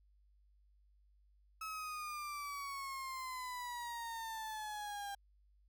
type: exponential sweep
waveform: 35% pulse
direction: down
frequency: 1296 to 797 Hz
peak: -40 dBFS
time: 1.61-5.15 s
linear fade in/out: 5 ms
effects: added 50 Hz sine -66 dBFS peak until 5.68 s